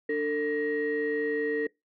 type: tone cluster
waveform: sine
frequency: 294.1 / 449.1 / 1885 Hz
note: D4 / A4 / A#6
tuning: +3 / +35 / +19 cents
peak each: -32 / -26 / -33 dBFS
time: 0.09-1.67 s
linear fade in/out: 5 ms
effects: noise-tail reverb RT60 0.2 s tail -24 dB re dry + tanh soft clip ceiling -19 dBFS